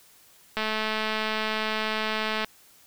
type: click train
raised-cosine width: 0.3 ms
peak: -12 dBFS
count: 408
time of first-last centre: 0.57-2.446 s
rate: 217 Hz
effects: white hiss -56 dBFS RMS until 2.86 s